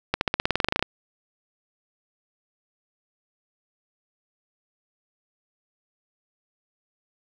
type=accelerating click train; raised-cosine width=0.3 ms; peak=-5 dBFS; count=15; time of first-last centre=0.14-0.826 s; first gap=71 ms; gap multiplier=0.94; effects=none